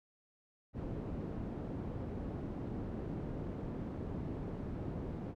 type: low-pass noise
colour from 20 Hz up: white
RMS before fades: -41 dBFS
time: 0.73-5.35 s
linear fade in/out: 50 ms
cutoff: 280 Hz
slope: 12 dB/octave
effects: none